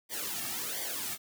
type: noise with flanger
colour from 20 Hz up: white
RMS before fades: -36 dBFS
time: 0.09-1.18 s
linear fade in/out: 50 ms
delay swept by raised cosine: 0.74 to 2.04 ms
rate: 1.4 Hz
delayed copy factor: -0.85
effects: none